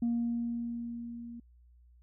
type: tone with level ramp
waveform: sine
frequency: 235.3 Hz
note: A#3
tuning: 16 cents sharp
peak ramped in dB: -25 to -42 dBFS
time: 0.02-1.4 s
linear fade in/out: 5 ms
effects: tanh soft clip ceiling -24 dBFS + added 60 Hz sine -57 dBFS peak until 2.02 s